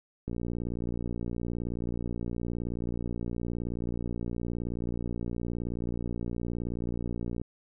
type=click train; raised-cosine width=3 ms; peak=-21 dBFS; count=422; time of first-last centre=0.28-7.416 s; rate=59 Hz; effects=none